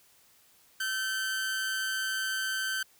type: tone with amplitude modulation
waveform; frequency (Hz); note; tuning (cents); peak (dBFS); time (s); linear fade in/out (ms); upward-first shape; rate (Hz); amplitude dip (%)
sawtooth; 1542; G6; -29; -24; 0.8-2.83; 5; sine; 210; 45
effects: white hiss -62 dBFS RMS until 2.99 s